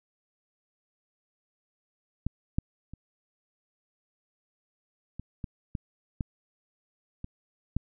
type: clicks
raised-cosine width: 5 ms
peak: -16 / -13 / -30 / -25 / -22 / -19 / -17 / -24 / -15 dBFS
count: 9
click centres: 2.266 / 2.585 / 2.936 / 5.196 / 5.442 / 5.752 / 6.208 / 7.244 / 7.766 s
effects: none